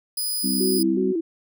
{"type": "tone", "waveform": "10% pulse", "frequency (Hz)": 4978, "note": "D#8", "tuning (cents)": 0, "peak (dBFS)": -17, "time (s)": [0.17, 0.83], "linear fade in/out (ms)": 5}
{"type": "harmonic tone", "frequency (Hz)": 65.2, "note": "C2", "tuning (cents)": -5, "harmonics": [3, 4, 5], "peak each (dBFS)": [-25, -25, -31], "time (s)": [0.43, 1.13], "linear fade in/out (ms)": 20}
{"type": "tone with vibrato", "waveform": "sine", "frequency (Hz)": 349.2, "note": "F4", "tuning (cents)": 0, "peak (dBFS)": -21, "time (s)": [0.6, 1.21], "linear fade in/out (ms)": 10, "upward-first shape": "square", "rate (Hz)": 2.7, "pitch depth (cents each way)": 100}
{"effects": []}